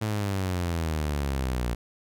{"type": "exponential sweep", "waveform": "sawtooth", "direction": "down", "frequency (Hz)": [110, 58.27], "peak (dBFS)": -22, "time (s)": [0.01, 1.75], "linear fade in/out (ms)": 10, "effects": []}